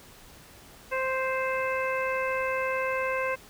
harmonic tone, 523.3 Hz, C5, in tune, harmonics 1 / 2 / 3 / 4 / 5, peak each -29 / -32 / -34 / -35 / -36 dBFS, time 0.91-3.36 s, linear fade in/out 20 ms, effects pink hiss -51 dBFS RMS until 3.49 s

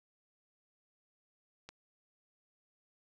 click, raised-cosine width 0.2 ms, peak -30 dBFS, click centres 1.69 s, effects 12-bit

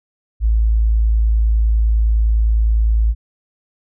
sine tone, 54.9 Hz, A1, 3 cents flat, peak -11 dBFS, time 0.4-3.15 s, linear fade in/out 50 ms, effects none

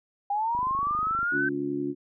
sine linear sweep, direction up, 797 to 1555 Hz, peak -24 dBFS, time 0.3-1.49 s, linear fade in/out 5 ms
click train, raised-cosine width 3 ms, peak -30 dBFS, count 18, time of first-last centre 0.55-1.23 s, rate 25 Hz
harmonic tone, 71.1 Hz, C#2, 45 cents sharp, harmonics 2 / 3 / 4 / 5, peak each -40 / -41 / -29 / -31 dBFS, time 1.31-1.95 s, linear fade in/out 50 ms
effects none

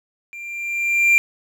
triangle tone with level ramp, 2377 Hz, D7, 20 cents sharp, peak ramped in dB -31 to -8 dBFS, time 0.33-1.18 s, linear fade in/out 0 ms, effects none

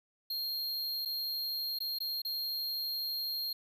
square tone with dropouts, 4224 Hz, C8, 16 cents sharp, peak -34 dBFS, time 0.3-3.53 s, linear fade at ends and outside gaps 5 ms, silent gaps 1.051-1.056 / 1.788-1.803 / 1.987-2.003 / 2.219-2.249 s, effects none

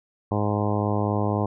harmonic tone, 103.8 Hz, G#2, in tune, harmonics 1 / 2 / 3 / 4 / 5 / 6 / 7 / 8 / 9 / 10, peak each -25 / -28 / -30 / -31 / -32 / -33 / -33 / -34 / -35 / -35 dBFS, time 0.31-1.46 s, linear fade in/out 5 ms, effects none

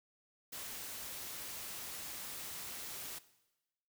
white noise, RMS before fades -45 dBFS, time 0.52-3.19 s, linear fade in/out 10 ms, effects noise-tail reverb RT60 1.0 s tail -17 dB re dry

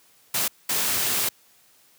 white noise bursts at uneven times, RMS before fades -24 dBFS, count 2, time 0.34-0.48 / 0.69-1.29 s, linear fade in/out 5 ms, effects white hiss -58 dBFS RMS until 1.98 s + high-pass 80 Hz 12 dB/octave

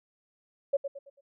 sine tone with echo, 557 Hz, C#5, 8 cents sharp, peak -21 dBFS, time 0.73-0.77 s, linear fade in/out 10 ms, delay 110 ms, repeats 4, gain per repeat -9 dB, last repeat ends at 1.21 s, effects none

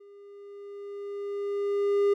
triangle tone with level ramp, 403.9 Hz, G#4, 48 cents flat, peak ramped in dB -47 to -17 dBFS, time 0-2.14 s, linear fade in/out 10 ms, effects none

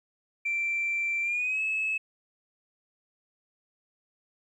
sine tone with pitch glide, 2349 to 2591 Hz, D7 to E7, 0 to -30 cents, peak -25 dBFS, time 0.45-1.98 s, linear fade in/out 10 ms, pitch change +170 cents, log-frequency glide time 1.22-1.61 s, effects tanh soft clip ceiling -22 dBFS + 11-bit

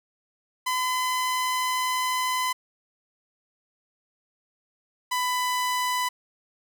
sawtooth tone pair in turn, 1014 / 998.3 Hz, B5 / B5, +45 / +18 cents, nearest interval unison, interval 27 cents, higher first, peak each -20 dBFS, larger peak neither, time 0.66-2.53 / 5.11-6.09 s, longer first, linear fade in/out 10 ms, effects none

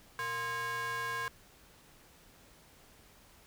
square ring-modulated tone, 292.2 Hz, D4, 9 cents flat, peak -32 dBFS, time 0.19-1.28 s, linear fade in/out 0 ms, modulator 1340 Hz, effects pink hiss -60 dBFS RMS until 3.46 s

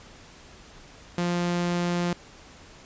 sawtooth tone, 174.8 Hz, F3, 2 cents sharp, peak -20 dBFS, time 1.18-2.13 s, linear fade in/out 2 ms, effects pink hiss -49 dBFS RMS until 2.85 s + resampled to 16000 Hz

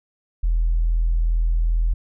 sine tone, 41.24 Hz, E1, 2 cents sharp, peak -15 dBFS, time 0.43-1.94 s, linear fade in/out 10 ms, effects tanh soft clip ceiling -12 dBFS

